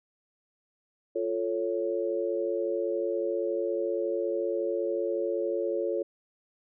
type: chord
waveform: sine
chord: F augmented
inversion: none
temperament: equal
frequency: 349.2 / 440 / 554.4 Hz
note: F4 / A4 / C#5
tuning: 0 / 0 / 0 cents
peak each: -31 dBFS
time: 1.15-6.03 s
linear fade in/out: 10 ms
effects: none